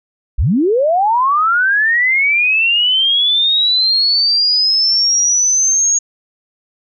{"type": "linear sweep", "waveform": "sine", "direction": "up", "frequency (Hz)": [35.04, 6645], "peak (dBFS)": -10, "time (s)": [0.38, 5.99], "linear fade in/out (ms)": 10, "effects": []}